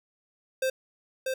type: tone with echo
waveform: square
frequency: 523.3 Hz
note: C5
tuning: in tune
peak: -25 dBFS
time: 0.62-0.7 s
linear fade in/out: 5 ms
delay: 640 ms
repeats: 1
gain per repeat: -3 dB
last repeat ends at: 1.34 s
effects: none

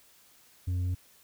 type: tone with tanh clipping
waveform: sine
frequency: 90.3 Hz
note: F#2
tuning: 42 cents flat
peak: -28 dBFS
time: 0.67-0.95 s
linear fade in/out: 10 ms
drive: 4 dB
effects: white hiss -60 dBFS RMS until 1.23 s

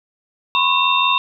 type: tone cluster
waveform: sine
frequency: 1003 / 1088 / 2710 / 3655 Hz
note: B5 / C#6 / E7 / A#7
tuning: +26 / -33 / +47 / -35 cents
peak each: -19 dBFS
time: 0.55-1.18 s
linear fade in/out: 0 ms
effects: none

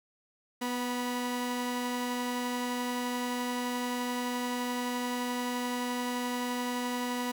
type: tone pair together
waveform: sawtooth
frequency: 246.9 / 976 Hz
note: B3 / B5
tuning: 0 / -21 cents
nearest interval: 2 octaves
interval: 2379 cents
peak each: -28 / -33 dBFS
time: 0.61-7.32 s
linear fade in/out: 10 ms
effects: none

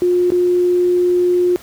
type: tone with dropouts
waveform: sine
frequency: 356.7 Hz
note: F4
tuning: 37 cents sharp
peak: -11 dBFS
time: 0.02-1.56 s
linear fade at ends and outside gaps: 0 ms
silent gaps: 0.303-0.32 s
effects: pink hiss -40 dBFS RMS until 1.62 s + high-pass 60 Hz 12 dB/octave

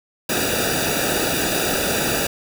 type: noise with comb filter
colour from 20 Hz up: pink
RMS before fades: -21 dBFS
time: 0.29-2.27 s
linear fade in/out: 5 ms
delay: 0.94 ms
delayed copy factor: -0.9
effects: none

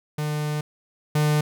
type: tone pair in turn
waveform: 45% pulse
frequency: 150.2 / 150.2 Hz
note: D3 / D3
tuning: +39 / +39 cents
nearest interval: unison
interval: 0 cents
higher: neither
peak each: -24 / -18 dBFS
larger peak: second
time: 0.18-0.61 / 1.15-1.41 s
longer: first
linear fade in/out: 5 ms
effects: none

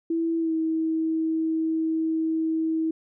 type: tone with pitch glide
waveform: sine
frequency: 330 to 321.2 Hz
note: E4 to E4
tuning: +2 to -45 cents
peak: -22 dBFS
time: 0.1-2.91 s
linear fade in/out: 5 ms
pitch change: -47 cents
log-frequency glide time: 0.39-0.53 s
effects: none

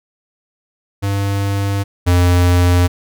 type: tone pair in turn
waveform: square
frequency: 99.5 / 88.64 Hz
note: G2 / F2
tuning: +26 / +26 cents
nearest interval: major second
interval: 200 cents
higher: first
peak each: -16 / -10 dBFS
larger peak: second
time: 1.02-1.84 / 2.06-2.88 s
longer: neither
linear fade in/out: 20 ms
effects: none

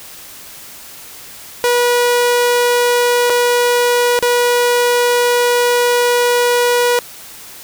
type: tone with dropouts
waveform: sawtooth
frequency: 485.1 Hz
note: B4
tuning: 31 cents flat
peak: -7 dBFS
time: 1.64-6.99 s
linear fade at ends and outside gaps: 0 ms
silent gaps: 3.298-3.302 / 4.19-4.226 s
effects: white hiss -35 dBFS RMS until 7.63 s

